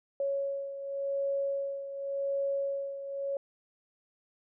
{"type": "beating tone pair", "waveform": "sine", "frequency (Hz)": [554.4, 555.29], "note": ["C#5", "C#5"], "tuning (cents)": [0, 3], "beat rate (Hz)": 0.89, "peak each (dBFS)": [-31, -37], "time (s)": [0.2, 3.37], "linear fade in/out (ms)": 2, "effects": []}